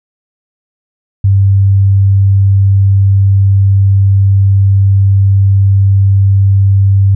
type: tone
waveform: sine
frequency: 98.1 Hz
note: G2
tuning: 2 cents sharp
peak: -4 dBFS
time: 1.24-7.15 s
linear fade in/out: 5 ms
effects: none